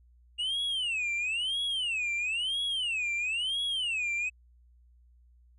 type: tone with vibrato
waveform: triangle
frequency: 2807 Hz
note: F7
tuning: 8 cents sharp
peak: -27 dBFS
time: 0.38-4.3 s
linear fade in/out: 20 ms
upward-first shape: sine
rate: 1 Hz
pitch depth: 300 cents each way
effects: added 60 Hz sine -57 dBFS peak until 5.58 s + resampled to 24000 Hz